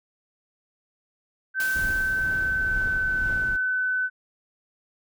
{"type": "tone with pitch glide", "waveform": "sine", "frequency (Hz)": [1541, 1509.3], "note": ["G6", "F#6"], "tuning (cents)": [-30, 34], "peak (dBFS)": -22, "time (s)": [1.54, 4.1], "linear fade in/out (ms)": 50, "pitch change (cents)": -36, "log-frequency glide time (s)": [1.9, 3.78]}
{"type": "noise with exponential decay", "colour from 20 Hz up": "white", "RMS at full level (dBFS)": -34, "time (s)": [1.6, 3.17], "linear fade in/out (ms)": 0, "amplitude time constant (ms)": 340}
{"type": "noise with tremolo", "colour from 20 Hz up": "brown", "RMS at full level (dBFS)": -32, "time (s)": [1.75, 3.57], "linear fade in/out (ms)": 10, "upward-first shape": "triangle", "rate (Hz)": 2.1, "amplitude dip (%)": 40}
{"effects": []}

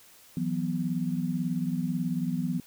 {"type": "chord", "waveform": "sine", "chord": "E suspended second", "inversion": "none", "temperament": "equal with one note detuned", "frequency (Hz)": [164.81, 183.08, 246.9], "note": ["E3", "F#3", "B3"], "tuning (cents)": [0, -18, 0], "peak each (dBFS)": -31, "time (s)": [0.37, 2.6], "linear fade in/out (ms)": 2, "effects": ["white hiss -55 dBFS RMS until 2.66 s"]}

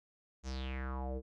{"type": "tone with low-pass filter sweep", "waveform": "square", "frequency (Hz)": 65.41, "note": "C2", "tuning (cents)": 0, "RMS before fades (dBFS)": -39, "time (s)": [0.43, 1.22], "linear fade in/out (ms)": 50, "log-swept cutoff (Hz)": [6900, 410], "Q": 5.1, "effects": []}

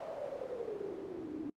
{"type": "noise with band-pass filter sweep", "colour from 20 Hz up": "pink", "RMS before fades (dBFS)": -41, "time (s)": [0, 1.5], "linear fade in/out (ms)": 5, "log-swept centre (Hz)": [640, 290], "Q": 9.7, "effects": ["noise-tail reverb RT60 0.1 s tail -25 dB re dry", "MP3 96 kbps"]}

